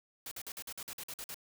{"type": "noise bursts", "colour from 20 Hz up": "white", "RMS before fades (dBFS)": -43, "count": 11, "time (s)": [0.26, 1.344], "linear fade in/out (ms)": 2, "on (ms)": 54, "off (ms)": 49, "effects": []}